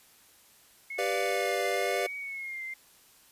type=tone with vibrato; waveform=sine; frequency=2169 Hz; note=C#7; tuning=38 cents flat; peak=-35 dBFS; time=0.9-2.74 s; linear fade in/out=5 ms; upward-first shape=triangle; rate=1 Hz; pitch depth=76 cents each way
type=chord; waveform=square; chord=G dominant seventh; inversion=none; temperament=equal; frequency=392 / 493.9 / 587.3 / 698.5 Hz; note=G4 / B4 / D5 / F5; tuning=0 / 0 / 0 / 0 cents; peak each=-34 dBFS; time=0.98-2.07 s; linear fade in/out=10 ms
effects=white hiss -59 dBFS RMS until 3.31 s + resampled to 32000 Hz